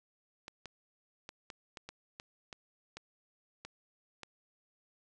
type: clicks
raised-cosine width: 0.2 ms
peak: -27 dBFS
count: 11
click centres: 0.481 / 0.657 / 1.291 / 1.502 / 1.772 / 1.89 / 2.199 / 2.528 / 2.97 / 3.65 / 4.233 s
effects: resampled to 24000 Hz + 11-bit